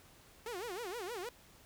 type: tone with vibrato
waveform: sawtooth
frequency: 415.3 Hz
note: G#4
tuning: in tune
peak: -36 dBFS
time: 0.46-1.29 s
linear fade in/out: 2 ms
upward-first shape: sine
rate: 6.4 Hz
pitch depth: 290 cents each way
effects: pink hiss -61 dBFS RMS until 1.65 s